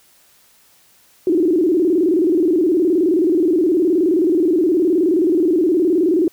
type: tone with vibrato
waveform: sine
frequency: 340 Hz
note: F4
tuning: 46 cents flat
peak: -12 dBFS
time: 1.27-6.28 s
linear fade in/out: 2 ms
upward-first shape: square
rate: 19 Hz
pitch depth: 140 cents each way
effects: white hiss -53 dBFS RMS until 6.32 s